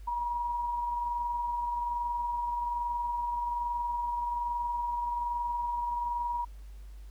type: tone with amplitude modulation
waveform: sine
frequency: 957 Hz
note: A#5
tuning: 45 cents sharp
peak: -28 dBFS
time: 0.07-6.45 s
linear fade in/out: 10 ms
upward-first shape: sine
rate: 21.2 Hz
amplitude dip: 30%
effects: added 50 Hz sine -43 dBFS peak until 7.1 s + pink hiss -64 dBFS RMS until 7.1 s